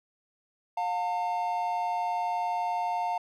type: tone pair together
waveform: triangle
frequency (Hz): 711.7 / 900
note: F5 / A5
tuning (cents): +33 / +39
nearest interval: major third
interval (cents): 406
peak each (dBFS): -28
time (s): 0.77-3.18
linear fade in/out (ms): 5
effects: none